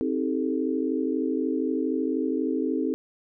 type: chord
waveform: sine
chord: A half-diminished seventh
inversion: first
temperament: just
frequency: 264 / 316.8 / 396 / 440 Hz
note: C4 / Eb4 / G4 / A4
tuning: +16 / +31 / +18 / 0 cents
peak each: -27 / -28 / -32 / -31 dBFS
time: 0.01-2.94 s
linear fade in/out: 0 ms
effects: none